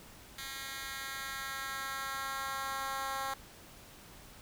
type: tone with high-pass filter sweep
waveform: 10% pulse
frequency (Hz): 270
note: C#4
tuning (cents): -45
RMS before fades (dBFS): -39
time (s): 0.38-3.34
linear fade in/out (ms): 5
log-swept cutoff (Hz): 2400 to 840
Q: 1.4
effects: pink hiss -54 dBFS RMS until 4.41 s